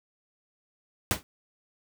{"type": "noise with exponential decay", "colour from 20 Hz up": "pink", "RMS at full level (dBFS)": -20, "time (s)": [1.11, 1.23], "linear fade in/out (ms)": 0, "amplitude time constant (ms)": 24, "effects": []}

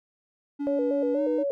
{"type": "tone with pitch glide", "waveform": "triangle", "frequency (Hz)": [285.8, 306.3], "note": ["D4", "D#4"], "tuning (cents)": [-47, -27], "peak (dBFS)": -25, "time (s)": [0.59, 1.44], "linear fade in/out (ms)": 20, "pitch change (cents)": 120, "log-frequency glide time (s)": [1.13, 1.21]}
{"type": "tone with vibrato", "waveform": "sine", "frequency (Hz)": 523.3, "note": "C5", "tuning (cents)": 0, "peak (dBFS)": -24, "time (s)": [0.67, 1.51], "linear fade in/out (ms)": 0, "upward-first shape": "square", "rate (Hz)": 4.2, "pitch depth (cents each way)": 120}
{"effects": []}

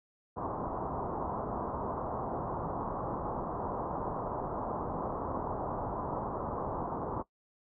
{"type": "low-pass noise", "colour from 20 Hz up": "white", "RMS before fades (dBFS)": -36, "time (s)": [0.36, 7.23], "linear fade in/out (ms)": 20, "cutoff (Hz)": 1100, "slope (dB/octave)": 48, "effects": ["noise-tail reverb RT60 0.1 s tail -18 dB re dry"]}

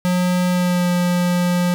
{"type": "tone with pitch glide", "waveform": "square", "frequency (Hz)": [180, 177.21], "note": ["F#3", "F3"], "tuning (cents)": [-47, 26], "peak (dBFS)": -16, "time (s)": [0.05, 1.74], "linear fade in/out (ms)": 0, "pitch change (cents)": -27, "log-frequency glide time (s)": [0.5, 0.89], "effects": []}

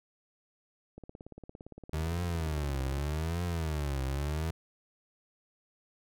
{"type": "click train", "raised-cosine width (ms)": 2, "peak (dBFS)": -32, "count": 36, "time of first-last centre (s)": [0.98, 2.98], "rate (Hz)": 17.5}
{"type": "tone with vibrato", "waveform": "30% pulse", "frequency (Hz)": 76.2, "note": "D#2", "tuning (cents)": -36, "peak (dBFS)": -28, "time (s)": [1.93, 4.51], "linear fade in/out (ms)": 5, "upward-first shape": "triangle", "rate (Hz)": 0.83, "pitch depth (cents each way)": 270}
{"effects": []}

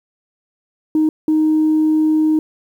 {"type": "tone bursts at uneven times", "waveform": "sine", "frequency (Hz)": 311.1, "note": "D#4", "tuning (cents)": 0, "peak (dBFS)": -10, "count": 2, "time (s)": [[0.95, 1.09], [1.28, 2.39]], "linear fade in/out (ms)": 2, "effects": ["tanh soft clip ceiling -8 dBFS", "8-bit"]}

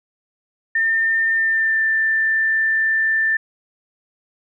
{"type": "tone with pitch glide", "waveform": "sine", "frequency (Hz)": [1806, 1778.1], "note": ["A6", "A6"], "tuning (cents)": [45, 18], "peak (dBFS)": -15, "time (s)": [0.75, 3.37], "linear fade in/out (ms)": 5, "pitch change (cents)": -27, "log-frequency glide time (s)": [1.34, 1.83], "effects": []}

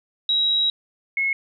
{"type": "tone pair in turn", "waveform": "sine", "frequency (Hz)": [3849, 2177], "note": ["B7", "C#7"], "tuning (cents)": [-45, -32], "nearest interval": "minor seventh", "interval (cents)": 987, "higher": "first", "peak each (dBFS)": [-17, -19], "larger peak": "first", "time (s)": [[0.29, 0.7], [1.17, 1.33]], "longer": "first", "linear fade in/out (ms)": 2, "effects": []}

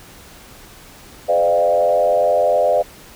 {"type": "tone with frequency modulation", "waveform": "sine", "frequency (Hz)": 600, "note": "D5", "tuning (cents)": 37, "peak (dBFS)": -12, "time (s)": [1.28, 2.83], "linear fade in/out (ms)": 20, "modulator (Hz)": 89.3, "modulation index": 1.2, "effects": ["pink hiss -42 dBFS RMS until 3.15 s"]}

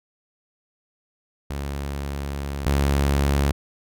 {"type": "tone pair in turn", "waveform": "sawtooth", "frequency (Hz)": [70.2, 70.2], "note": ["C#2", "C#2"], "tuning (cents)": [22, 22], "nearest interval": "unison", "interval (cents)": 0, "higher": "neither", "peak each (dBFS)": [-23, -14], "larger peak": "second", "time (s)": [[1.5, 2.66], [2.66, 3.52]], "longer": "first", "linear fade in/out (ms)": 5, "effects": []}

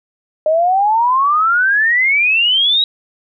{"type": "exponential sweep", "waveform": "sine", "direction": "up", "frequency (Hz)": [609, 3870], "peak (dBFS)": -10, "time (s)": [0.46, 2.84], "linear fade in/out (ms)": 2, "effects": []}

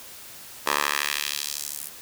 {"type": "tone with high-pass filter sweep", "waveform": "10% pulse", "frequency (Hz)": 72.7, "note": "D2", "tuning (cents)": -17, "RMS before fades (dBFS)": -28, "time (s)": [0.66, 1.89], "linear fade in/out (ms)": 10, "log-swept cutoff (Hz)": [820, 11000], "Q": 1.1, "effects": ["white hiss -43 dBFS RMS until 2.01 s"]}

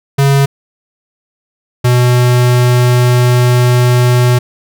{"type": "tone pair in turn", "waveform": "square", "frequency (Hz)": [138.59, 123.47], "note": ["C#3", "B2"], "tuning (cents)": [0, 0], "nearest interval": "major second", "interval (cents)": 200, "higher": "first", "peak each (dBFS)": -7, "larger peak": "neither", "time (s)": [[0.18, 0.46], [1.84, 4.39]], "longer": "second", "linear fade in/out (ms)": 10, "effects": []}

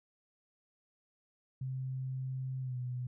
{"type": "tone with pitch glide", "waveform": "sine", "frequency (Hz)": [130.81, 124.83], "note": ["C3", "B2"], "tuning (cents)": [0, 19], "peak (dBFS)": -35, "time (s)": [1.61, 3.07], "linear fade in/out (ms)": 5, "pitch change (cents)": -81, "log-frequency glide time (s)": [2.61, 2.77], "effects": []}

